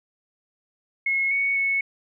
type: tone with pitch steps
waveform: sine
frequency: 2173 / 2223 / 2204 Hz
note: C#7 / C#7 / C#7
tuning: -35 / +4 / -11 cents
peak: -20 dBFS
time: 1.06-1.81 s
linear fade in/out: 5 ms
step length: 250 ms
effects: none